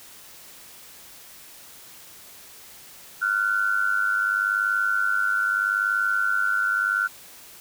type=tone pair together; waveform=sine; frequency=1392.2 / 1493 Hz; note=F6 / F#6; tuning=-6 / +15 cents; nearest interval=minor second; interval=121 cents; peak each=-23 dBFS; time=3.21-7.08 s; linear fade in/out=20 ms; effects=white hiss -46 dBFS RMS until 7.6 s